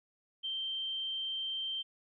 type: tone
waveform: sine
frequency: 3136 Hz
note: G7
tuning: in tune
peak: -34 dBFS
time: 0.43-1.83 s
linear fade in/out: 20 ms
effects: none